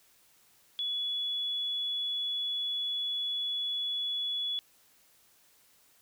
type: tone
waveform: sine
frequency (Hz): 3400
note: G#7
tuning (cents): +40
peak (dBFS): -30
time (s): 0.79-4.59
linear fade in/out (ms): 0
effects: white hiss -64 dBFS RMS until 6.01 s